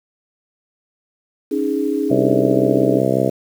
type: chord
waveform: sine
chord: C# suspended second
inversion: none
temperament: equal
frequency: 277.2 / 311.1 / 415.3 Hz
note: C#4 / D#4 / G#4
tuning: 0 / 0 / 0 cents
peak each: -21 dBFS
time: 1.51-3 s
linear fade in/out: 10 ms
type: harmonic tone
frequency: 65.41 Hz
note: C2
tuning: in tune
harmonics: 2 / 3 / 4 / 5 / 6 / 7 / 8 / 9 / 10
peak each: -23 / -23 / -23 / -23 / -23 / -23 / -23 / -23 / -23 dBFS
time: 2.1-3.3 s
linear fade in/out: 10 ms
effects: 7-bit